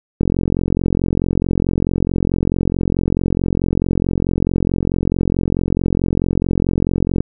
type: click train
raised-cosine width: 3 ms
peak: -4 dBFS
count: 313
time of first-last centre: 0.21-7.206 s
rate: 44.6 Hz
effects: none